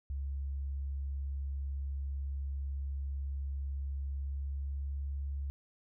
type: tone with pitch glide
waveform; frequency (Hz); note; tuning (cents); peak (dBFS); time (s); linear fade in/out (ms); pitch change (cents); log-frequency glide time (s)
sine; 69 to 69.76; C#2 to C#2; -7 to +12; -34; 0.1-5.5; 0; +19; 4.14-5.03
effects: none